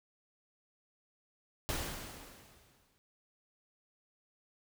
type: noise with exponential decay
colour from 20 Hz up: pink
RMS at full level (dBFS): -35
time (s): 1.69-2.98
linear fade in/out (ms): 0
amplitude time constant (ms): 280
effects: none